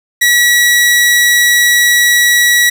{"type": "tone", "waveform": "sawtooth", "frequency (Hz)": 1932, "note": "B6", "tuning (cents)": -39, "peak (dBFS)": -3, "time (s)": [0.21, 2.7], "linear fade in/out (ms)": 10, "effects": []}